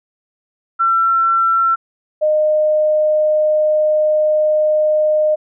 sine tone pair in turn, 1349 / 612.8 Hz, E6 / D#5, +40 / -27 cents, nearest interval octave + major second, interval 1367 cents, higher first, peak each -11 dBFS, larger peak neither, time 0.79-1.76 / 2.21-5.36 s, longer second, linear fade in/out 20 ms, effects none

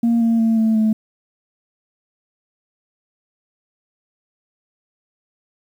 sine tone with pitch steps, 233.1 / 229.2 / 225.4 / 221.7 / 218 Hz, A#3 / A#3 / A3 / A3 / A3, 0 / -29 / +42 / +13 / -16 cents, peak -11 dBFS, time 0.03-0.93 s, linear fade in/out 5 ms, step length 180 ms, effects tanh soft clip ceiling -11 dBFS + 8-bit

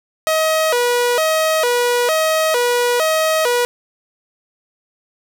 sawtooth tone with vibrato, 554.4 Hz, C#5, in tune, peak -10 dBFS, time 0.27-3.65 s, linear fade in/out 0 ms, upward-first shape square, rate 1.1 Hz, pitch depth 230 cents each way, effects none

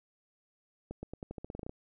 accelerating click train, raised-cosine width 2 ms, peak -27 dBFS, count 13, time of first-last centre 0.91-1.694 s, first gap 120 ms, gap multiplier 0.88, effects none

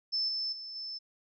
sine tone with level steps, 5274 Hz, E8, in tune, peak -28 / -31 / -40 / -37 dBFS, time 0.12-0.99 s, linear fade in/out 20 ms, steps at 0.28 / 0.52 / 0.75 s, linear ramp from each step 10 ms, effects none

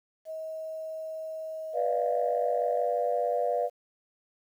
sine tone with pitch glide, 636 to 632.3 Hz, D#5 to D#5, +38 to +28 cents, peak -34 dBFS, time 0.25-2.87 s, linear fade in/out 50 ms, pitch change -10 cents, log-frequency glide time 1.4-1.93 s
sine chord, B diminished, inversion none, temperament equal with one note detuned, 490.5 / 587.3 / 698.5 Hz, B4 / D5 / F5, -12 / 0 / 0 cents, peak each -29 dBFS, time 1.73-3.7 s, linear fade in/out 50 ms
effects tanh soft clip ceiling -15 dBFS + 10-bit

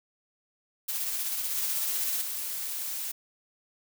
blue noise with tremolo, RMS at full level -30 dBFS, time 0.88-2.22 s, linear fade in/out 10 ms, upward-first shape sine, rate 16 Hz, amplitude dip 35%
blue noise, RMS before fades -34 dBFS, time 1.54-3.12 s, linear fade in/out 10 ms
effects none

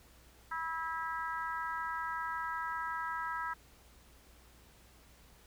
harmonic tone, 325.3 Hz, E4, 23 cents flat, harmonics 3 / 4 / 5 / 6, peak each -39 / -39 / -41 / -47 dBFS, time 0.51-3.54 s, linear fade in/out 10 ms, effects added 60 Hz sine -62 dBFS peak until 5.46 s + pink hiss -62 dBFS RMS until 5.46 s

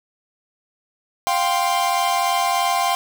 45% pulse chord, F suspended second, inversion none, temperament equal with one note detuned, 700.9 / 784 / 1046.5 Hz, F5 / G5 / C6, +6 / 0 / 0 cents, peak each -22 dBFS, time 1.27-2.95 s, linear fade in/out 0 ms, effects none

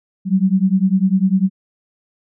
sine beating tone pair, 185 / 195 Hz, F#3 / G3, 0 / -9 cents, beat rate 10 Hz, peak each -15 dBFS, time 0.25-1.5 s, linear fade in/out 50 ms, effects none

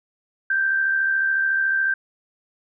sine tone with amplitude modulation, 1568 Hz, G6, in tune, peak -16 dBFS, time 0.5-1.94 s, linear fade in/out 5 ms, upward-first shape sine, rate 73.9 Hz, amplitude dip 40%, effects none

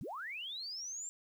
sine linear sweep, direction up, 92.5 to 7459 Hz, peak -40 dBFS, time 0.01-1.09 s, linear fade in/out 0 ms, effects 11-bit

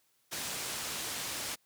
white low-pass noise, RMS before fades -38 dBFS, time 0.31-1.56 s, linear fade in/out 20 ms, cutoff 9000 Hz, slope 12 dB/octave, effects white hiss -72 dBFS RMS until 1.65 s + high-pass 60 Hz 12 dB/octave

